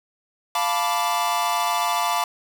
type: chord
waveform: 45% pulse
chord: B half-diminished seventh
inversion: second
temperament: equal with one note detuned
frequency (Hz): 698.5 / 880 / 987.8 / 1168.6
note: F5 / A5 / B5 / D6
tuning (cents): 0 / 0 / 0 / -9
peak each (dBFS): -26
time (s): 0.55-2.24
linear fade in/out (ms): 2
effects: none